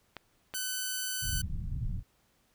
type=clicks; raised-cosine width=0.3 ms; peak=-24 dBFS; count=2; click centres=0.167 / 0.539 s
type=tone; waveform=5% pulse; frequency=1508 Hz; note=F#6; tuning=32 cents sharp; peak=-21 dBFS; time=0.54-1.42 s; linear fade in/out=10 ms
type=low-pass noise; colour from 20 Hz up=pink; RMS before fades=-34 dBFS; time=1.21-2.03 s; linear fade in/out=50 ms; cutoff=150 Hz; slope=24 dB/octave
effects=pink hiss -70 dBFS RMS until 2.54 s